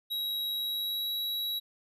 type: tone with pitch glide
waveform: square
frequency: 3851 to 3882 Hz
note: B7 to B7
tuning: -44 to -31 cents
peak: -31 dBFS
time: 0.1-1.6 s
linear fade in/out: 20 ms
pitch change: +13 cents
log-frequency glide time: 0.49-1.12 s
effects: none